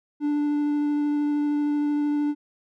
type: tone with vibrato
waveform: triangle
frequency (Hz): 293.7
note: D4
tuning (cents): 0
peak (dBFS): -19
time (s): 0.2-2.35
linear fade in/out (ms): 50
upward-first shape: triangle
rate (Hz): 13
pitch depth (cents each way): 10
effects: none